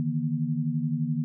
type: tone cluster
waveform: sine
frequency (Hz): 147.9 / 159.6 / 237.7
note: D3 / D#3 / A#3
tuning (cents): +13 / +44 / +34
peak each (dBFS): -29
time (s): 0-1.24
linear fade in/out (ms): 0
effects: none